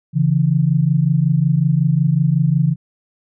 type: tone pair together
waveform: sine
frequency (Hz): 139.26 / 164.7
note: C#3 / E3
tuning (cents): +8 / -1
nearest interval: minor third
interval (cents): 291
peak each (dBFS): -15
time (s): 0.13-2.76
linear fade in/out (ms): 50
effects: none